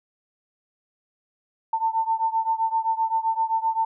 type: beating tone pair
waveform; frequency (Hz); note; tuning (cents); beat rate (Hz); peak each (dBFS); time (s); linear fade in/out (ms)
sine; 894 / 901.7; A5 / A5; +27 / +42; 7.7; -23 / -25; 1.73-3.85; 5
effects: none